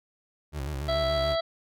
30% pulse tone with vibrato, 71 Hz, C#2, 42 cents sharp, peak -28 dBFS, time 0.52-1.37 s, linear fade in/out 50 ms, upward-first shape square, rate 6.9 Hz, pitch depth 100 cents each way
harmonic tone, 660 Hz, E5, 2 cents sharp, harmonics 1 / 2 / 3 / 5 / 6 / 7, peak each -25 / -35 / -39 / -37 / -39 / -39 dBFS, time 0.88-1.41 s, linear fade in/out 10 ms
effects none

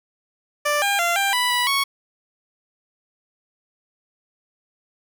15% pulse tone with pitch steps, 589 / 803 / 689 / 792 / 988 / 981 / 1108 Hz, D5 / G5 / F5 / G5 / B5 / B5 / C#6, +5 / +41 / -24 / +18 / 0 / -12 / -1 cents, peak -12 dBFS, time 0.65-1.84 s, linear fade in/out 10 ms, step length 170 ms, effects none

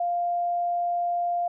sine tone, 698.5 Hz, F5, in tune, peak -23 dBFS, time 0-1.48 s, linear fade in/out 5 ms, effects none

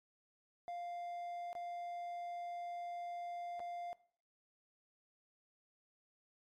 triangle tone with dropouts, 698.5 Hz, F5, in tune, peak -39 dBFS, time 0.68-3.93 s, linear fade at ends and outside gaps 0 ms, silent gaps 1.53-1.552 / 3.595-3.602 s, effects noise-tail reverb RT60 0.5 s tail -19 dB re dry + MP3 64 kbps

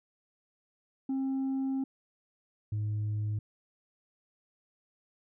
sine tone pair in turn, 267.4 / 105.75 Hz, C4 / G#2, +38 / +32 cents, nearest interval octave + major third, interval 1606 cents, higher first, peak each -26 / -27 dBFS, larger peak first, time 1.09-1.84 / 2.72-3.39 s, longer first, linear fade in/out 5 ms, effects tanh soft clip ceiling -28 dBFS

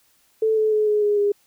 sine tone with pitch steps, 440 / 433.4 / 427 / 420.6 / 414.3 / 408.2 Hz, A4 / A4 / G#4 / G#4 / G#4 / G#4, 0 / -26 / +48 / +22 / -4 / -30 cents, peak -16 dBFS, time 0.42-1.32 s, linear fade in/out 5 ms, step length 150 ms, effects white hiss -61 dBFS RMS until 1.46 s

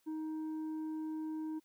triangle tone with tanh clipping, 313.4 Hz, D#4, 13 cents sharp, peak -38 dBFS, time 0.06-1.6 s, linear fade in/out 20 ms, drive 9 dB, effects white hiss -75 dBFS RMS until 1.64 s

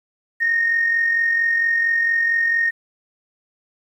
sine tone with amplitude modulation, 1848 Hz, A#6, 16 cents flat, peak -13 dBFS, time 0.4-2.71 s, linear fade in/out 20 ms, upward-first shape sine, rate 44.4 Hz, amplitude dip 45%, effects tanh soft clip ceiling -9 dBFS + 9-bit

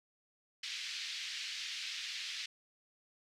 white band-pass noise, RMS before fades -42 dBFS, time 0.63-2.46 s, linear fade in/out 5 ms, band 2000 to 4900 Hz, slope 24 dB/octave, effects none

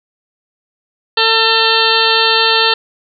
harmonic tone with a mistuned harmonic, 448.9 Hz, A4, 35 cents sharp, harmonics 1 / 2 / 3 / 4 / 6 / 7 / 8 / 9 / 10, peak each -18 / -18 / -18 / -18 / -18 / -18 / -18 / -18 / -18 dBFS, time 1.17-2.74 s, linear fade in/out 5 ms, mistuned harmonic 10, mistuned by -20 cents, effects none

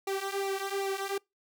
sawtooth tone with flanger, 392 Hz, G4, in tune, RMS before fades -33 dBFS, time 0.07-1.18 s, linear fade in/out 5 ms, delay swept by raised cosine 0.6 to 3 ms, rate 2.6 Hz, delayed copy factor -0.85, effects noise-tail reverb RT60 0.2 s tail -26 dB re dry

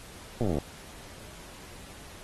slowing click train, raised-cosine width 2 ms, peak -16 dBFS, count 17, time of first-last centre 0.41-0.585 s, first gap 8 ms, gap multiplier 1.04, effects pink hiss -48 dBFS RMS until 2.23 s + AAC 32 kbps

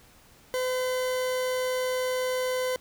40% pulse tone, 509 Hz, C5, 48 cents flat, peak -25 dBFS, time 0.54-2.76 s, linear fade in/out 0 ms, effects pink hiss -56 dBFS RMS until 2.8 s

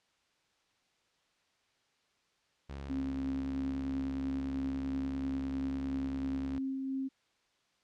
sawtooth tone with vibrato, 69.3 Hz, C#2, in tune, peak -37 dBFS, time 2.69-6.59 s, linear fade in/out 10 ms, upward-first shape square, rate 19 Hz, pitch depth 21 cents each way
sine tone with tremolo, 267.1 Hz, C4, 36 cents sharp, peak -32 dBFS, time 2.89-7.09 s, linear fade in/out 20 ms, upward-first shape sine, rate 3 Hz, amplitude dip 25%
effects white hiss -73 dBFS RMS until 7.83 s + low-pass 5000 Hz 12 dB/octave

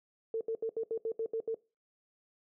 sine tone bursts, 450 Hz, A4, 39 cents sharp, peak -30 dBFS, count 9, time 0.34-1.545 s, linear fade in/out 2 ms, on 69 ms, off 73 ms, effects noise-tail reverb RT60 0.3 s tail -21 dB re dry

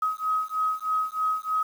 sine beating tone pair, 1266 / 1269.2 Hz, D#6 / D#6, +30 / +34 cents, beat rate 3.2 Hz, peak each -27 dBFS, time 0.02-1.63 s, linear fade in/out 5 ms, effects 8-bit

